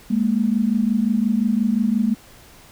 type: tone pair together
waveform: sine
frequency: 207.4 / 233.1 Hz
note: G#3 / A#3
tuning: -2 / 0 cents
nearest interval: major second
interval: 202 cents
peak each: -19 dBFS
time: 0.1-2.15 s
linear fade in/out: 10 ms
effects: pink hiss -47 dBFS RMS until 2.71 s